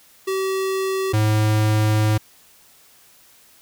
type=tone pair in turn; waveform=square; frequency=382.9 / 107.45 Hz; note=G4 / A2; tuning=-41 / -41 cents; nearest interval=octave + minor seventh; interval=2200 cents; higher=first; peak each=-21 / -16 dBFS; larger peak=second; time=0.27-1.13 / 1.13-2.18 s; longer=second; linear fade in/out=10 ms; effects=white hiss -52 dBFS RMS until 3.61 s